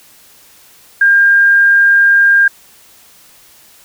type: tone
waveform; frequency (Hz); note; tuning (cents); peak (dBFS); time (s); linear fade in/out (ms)
sine; 1605; G6; +40; -5; 1.01-2.48; 5
effects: white hiss -44 dBFS RMS until 3.84 s